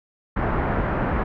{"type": "low-pass noise", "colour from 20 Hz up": "pink", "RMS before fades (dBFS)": -23, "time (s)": [0.36, 1.24], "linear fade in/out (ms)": 10, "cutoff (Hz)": 1700, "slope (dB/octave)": 24, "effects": []}